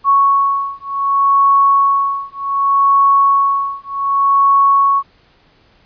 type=beating tone pair; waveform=sine; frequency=1108.7 / 1109.36 Hz; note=C#6 / C#6; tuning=0 / +1 cents; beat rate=0.66 Hz; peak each=-13 dBFS; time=0.04-5.03 s; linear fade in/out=50 ms; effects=pink hiss -52 dBFS RMS until 5.85 s + resampled to 11025 Hz

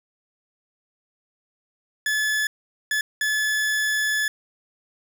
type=tone bursts at uneven times; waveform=40% pulse; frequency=1721 Hz; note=A6; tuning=39 cents flat; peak=-20 dBFS; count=3; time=2.06-2.47 / 2.91-3.01 / 3.21-4.28 s; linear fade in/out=2 ms; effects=none

